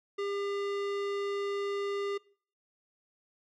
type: tone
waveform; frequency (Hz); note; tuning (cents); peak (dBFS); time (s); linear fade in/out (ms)
square; 401.5; G4; +41; -32; 0.18-2.18; 10
effects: noise-tail reverb RT60 0.5 s tail -23 dB re dry + low-pass 4000 Hz 12 dB/octave